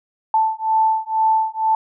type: beating tone pair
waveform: sine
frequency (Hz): 880 / 882.1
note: A5 / A5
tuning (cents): 0 / +4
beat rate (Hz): 2.1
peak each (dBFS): -18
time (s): 0.34-1.75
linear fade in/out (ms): 2
effects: none